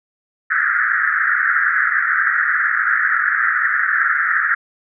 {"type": "band-pass noise", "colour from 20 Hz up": "white", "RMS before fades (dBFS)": -17, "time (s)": [0.5, 4.55], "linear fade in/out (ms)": 10, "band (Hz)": [1300, 1900], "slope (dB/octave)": 96, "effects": []}